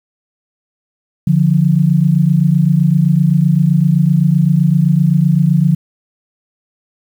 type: tone pair together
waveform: sine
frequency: 146.83 / 174.61 Hz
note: D3 / F3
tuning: 0 / 0 cents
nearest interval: minor third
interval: 300 cents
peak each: -11 dBFS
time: 1.27-5.75 s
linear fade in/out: 5 ms
effects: 7-bit